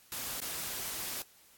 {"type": "noise with dropouts", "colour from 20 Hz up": "white", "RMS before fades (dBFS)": -38, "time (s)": [0.12, 1.22], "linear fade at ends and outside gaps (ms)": 1, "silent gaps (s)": [0.403, 0.417], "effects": ["white hiss -61 dBFS RMS until 1.57 s", "AAC 64 kbps"]}